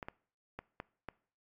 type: clicks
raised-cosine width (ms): 0.5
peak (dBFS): -26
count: 5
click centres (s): 0.028 / 0.085 / 0.59 / 0.801 / 1.087
effects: noise-tail reverb RT60 0.5 s tail -22 dB re dry + AAC 48 kbps